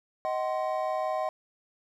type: chord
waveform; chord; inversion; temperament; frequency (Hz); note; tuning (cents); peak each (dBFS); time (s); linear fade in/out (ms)
triangle; C diminished; first; just; 627.9 / 753.5 / 1046.5; Eb5 / Gb5 / C6; +16 / +31 / 0; -28 / -30 / -33; 0.25-1.29; 0
effects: none